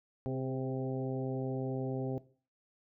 harmonic tone with a mistuned harmonic, 130.81 Hz, C3, in tune, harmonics 1 / 2 / 3 / 4 / 5 / 6, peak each -36 / -38 / -40 / -43 / -47 / -48 dBFS, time 0.26-2.18 s, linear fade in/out 0 ms, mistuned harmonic 3, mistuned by +26 cents, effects noise-tail reverb RT60 0.4 s tail -17 dB re dry

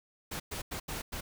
pink noise bursts at uneven times, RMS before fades -38 dBFS, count 5, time 0.31-0.4 / 0.51-0.62 / 0.71-0.8 / 0.88-1.02 / 1.12-1.21 s, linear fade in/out 10 ms, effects none

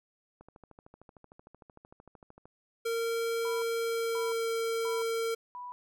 click train, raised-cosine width 1 ms, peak -38 dBFS, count 28, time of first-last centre 0.41-2.455 s, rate 13.2 Hz
square tone with pitch glide, 460 to 456 Hz, A#4 to A#4, -23 to -38 cents, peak -30 dBFS, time 2.85-5.35 s, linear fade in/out 10 ms, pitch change -15 cents, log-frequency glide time 3.77-4.53 s
sine tone bursts, 985 Hz, B5, 5 cents flat, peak -39 dBFS, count 4, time 3.45-5.72 s, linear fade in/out 0 ms, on 170 ms, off 530 ms
effects none

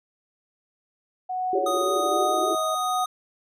sine tone with tremolo, 739 Hz, F#5, 2 cents flat, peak -23 dBFS, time 1.29-3.05 s, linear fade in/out 10 ms, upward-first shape triangle, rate 1.3 Hz, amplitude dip 75%
white band-pass noise, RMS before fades -28 dBFS, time 1.53-2.55 s, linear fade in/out 2 ms, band 340 to 410 Hz, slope 96 dB/octave
sine tone with pitch glide, 560 to 635.9 Hz, C#5 to D#5, +18 to +38 cents, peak -26 dBFS, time 1.55-2.75 s, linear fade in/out 5 ms, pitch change +220 cents, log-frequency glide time 1.82-2.48 s
square tone, 1244.5 Hz, D#6, in tune, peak -26 dBFS, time 1.66-3.06 s, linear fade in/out 5 ms
effects resampled to 32000 Hz

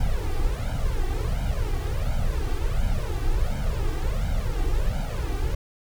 brown noise with flanger, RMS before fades -24 dBFS, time 0-5.55 s, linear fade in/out 5 ms, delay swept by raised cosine 1.3 to 2.6 ms, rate 1.4 Hz, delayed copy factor +1, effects none

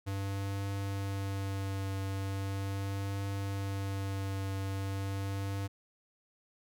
square tone with vibrato, 98 Hz, G2, in tune, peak -34 dBFS, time 0.06-5.68 s, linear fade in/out 20 ms, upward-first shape triangle, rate 0.39 Hz, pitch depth 18 cents each way, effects none

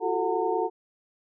sine tone cluster, 347.1 / 377.4 / 442.1 / 735 / 909 Hz, F4 / F#4 / A4 / F#5 / A#5, -11 / +34 / +8 / -12 / -44 cents, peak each -31 / -30 / -28 / -31 / -30 dBFS, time 0-0.7 s, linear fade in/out 50 ms, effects none

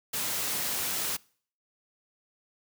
white noise, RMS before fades -31 dBFS, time 0.13-1.17 s, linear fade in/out 10 ms, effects noise-tail reverb RT60 0.5 s tail -24 dB re dry + high-pass 80 Hz 12 dB/octave

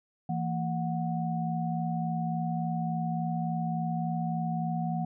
sine tone cluster, 164.7 / 228.2 / 734 Hz, E3 / A#3 / F#5, -1 / -37 / -14 cents, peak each -30 / -35 / -34 dBFS, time 0.29-5.05 s, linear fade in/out 5 ms, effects none

